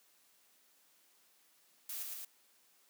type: noise with echo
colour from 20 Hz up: blue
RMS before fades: -42 dBFS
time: 1.89-2.03 s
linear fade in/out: 5 ms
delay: 110 ms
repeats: 2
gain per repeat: -2 dB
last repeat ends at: 2.25 s
effects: white hiss -69 dBFS RMS until 2.89 s + high-pass 200 Hz 12 dB/octave